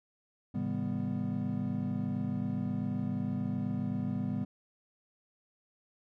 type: tone cluster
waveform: triangle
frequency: 108.7 / 136.8 / 160.8 / 199.5 / 246.8 Hz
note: A2 / C#3 / E3 / G3 / B3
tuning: -21 / -23 / -43 / +31 / -1 cents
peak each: -37 / -38 / -39 / -33 / -34 dBFS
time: 0.54-4.45 s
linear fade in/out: 10 ms
effects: none